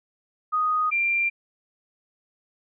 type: tone pair in turn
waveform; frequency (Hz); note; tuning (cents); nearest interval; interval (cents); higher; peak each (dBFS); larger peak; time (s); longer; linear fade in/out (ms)
sine; 1244.5 / 2375; D#6 / D7; 0 / +19; major seventh; 1119; second; -20; neither; 0.52-0.91 / 0.91-1.3; neither; 20
effects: none